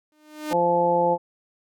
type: tone with exponential growth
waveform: sawtooth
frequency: 304.3 Hz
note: D#4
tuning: 38 cents flat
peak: -20 dBFS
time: 0.12-0.53 s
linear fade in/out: 1 ms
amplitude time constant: 89 ms
type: harmonic tone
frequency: 173.1 Hz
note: F3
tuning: 15 cents flat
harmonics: 1 / 2 / 3 / 4 / 5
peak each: -30 / -28 / -21 / -29 / -21 dBFS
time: 0.5-1.18 s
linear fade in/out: 50 ms
effects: none